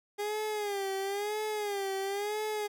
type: tone with vibrato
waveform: 30% pulse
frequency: 407.4 Hz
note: G#4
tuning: 33 cents flat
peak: -29 dBFS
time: 0.18-2.68 s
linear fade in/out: 20 ms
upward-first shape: sine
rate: 0.99 Hz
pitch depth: 92 cents each way
effects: none